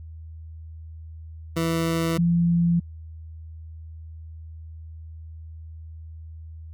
20% pulse / sine tone pair in turn, 164.81 / 170.69 Hz, E3 / F3, 0 / -39 cents, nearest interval minor second, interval 61 cents, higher second, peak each -17 dBFS, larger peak neither, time 1.56-2.18 / 2.18-2.8 s, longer neither, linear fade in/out 10 ms, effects added 80 Hz sine -37 dBFS peak until 6.73 s

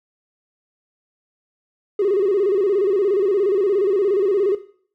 triangle tone with vibrato, 392 Hz, G4, in tune, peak -12 dBFS, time 1.99-4.55 s, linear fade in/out 5 ms, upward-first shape square, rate 17 Hz, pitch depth 97 cents each way, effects noise-tail reverb RT60 0.5 s tail -18 dB re dry + tanh soft clip ceiling -12 dBFS

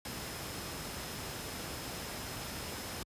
sine tone in noise, 5150 Hz, E8, 41 cents flat, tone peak -52 dBFS, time 0.05-3.03 s, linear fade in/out 2 ms, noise pink, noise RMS -41 dBFS, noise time 0.05-3.03 s, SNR -14 dB, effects high-pass 60 Hz 12 dB/octave + resampled to 32000 Hz

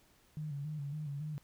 sine tone with vibrato, 147.1 Hz, D3, 3 cents sharp, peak -37 dBFS, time 0.37-1.38 s, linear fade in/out 0 ms, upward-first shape square, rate 3.6 Hz, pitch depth 67 cents each way, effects pink hiss -67 dBFS RMS until 1.43 s

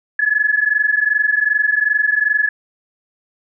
sine tone pair together, 1693.4 / 1716 Hz, G#6 / A6, +33 / -44 cents, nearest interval unison, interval 23 cents, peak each -16 dBFS, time 0.19-2.49 s, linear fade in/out 5 ms, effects none

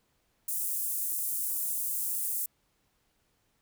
pink high-pass noise, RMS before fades -32 dBFS, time 0.48-2.46 s, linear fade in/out 5 ms, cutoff 9400 Hz, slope 24 dB/octave, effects pink hiss -73 dBFS RMS until 3.61 s

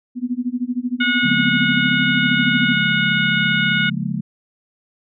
sine tone with tremolo, 246.9 Hz, B3, in tune, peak -16 dBFS, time 0.15-2.78 s, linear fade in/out 50 ms, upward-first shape sine, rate 13 Hz, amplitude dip 95%
harmonic tone, 727 Hz, F#5, 31 cents flat, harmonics 2 / 3 / 4 / 5, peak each -18 / -22 / -24 / -26 dBFS, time 1-3.9 s, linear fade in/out 10 ms
sine chord, Bb minor seventh, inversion first, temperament just, 139.85 / 174.81 / 209.8 / 233.1 Hz, Db3 / F3 / Ab3 / Bb3, +16 / +2 / +18 / 0 cents, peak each -26 / -24 / -25 / -29 dBFS, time 1.23-4.21 s, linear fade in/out 10 ms
effects none

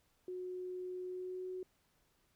sine tone with pitch glide, 365.2 to 369.4 Hz, F#4 to F#4, -23 to -3 cents, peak -40 dBFS, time 0.28-1.63 s, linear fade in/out 2 ms, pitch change +20 cents, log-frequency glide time 1.05-1.46 s, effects pink hiss -75 dBFS RMS until 2.35 s

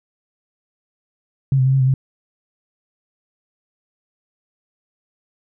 sine tone with pitch steps, 135.3 / 129.6 / 132.9 / 135 / 129.7 / 133.3 Hz, C#3 / C3 / C3 / C#3 / C3 / C3, -42 / -16 / +27 / -45 / -15 / +33 cents, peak -12 dBFS, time 1.52-1.94 s, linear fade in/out 2 ms, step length 70 ms, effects none

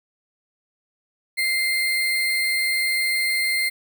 sine tone with sample-and-hold, 2093 Hz, C7, in tune, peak -19 dBFS, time 1.37-3.7 s, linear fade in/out 20 ms, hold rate 6300 Hz, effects none

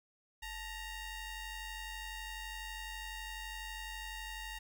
20% pulse ring-modulated tone, 921 Hz, A#5, 21 cents flat, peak -34 dBFS, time 0.42-4.59 s, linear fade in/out 10 ms, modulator 967 Hz, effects 12-bit

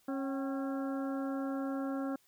harmonic tone with a mistuned harmonic, 272.4 Hz, C#4, 30 cents flat, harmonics 1 / 2 / 3 / 4 / 5 / 6, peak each -34 / -41 / -46 / -50 / -47 / -54 dBFS, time 0.08-2.16 s, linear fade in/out 5 ms, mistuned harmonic 3, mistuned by -90 cents, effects white hiss -69 dBFS RMS until 2.27 s

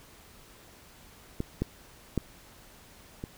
clicks, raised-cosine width 3 ms, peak -17 / -14 / -13 / -22 dBFS, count 4, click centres 1.404 / 1.62 / 2.177 / 3.239 s, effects pink hiss -54 dBFS RMS until 3.37 s

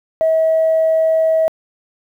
sine tone, 643 Hz, E5, 43 cents flat, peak -10 dBFS, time 0.21-1.48 s, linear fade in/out 0 ms, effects tanh soft clip ceiling -7 dBFS + 8-bit

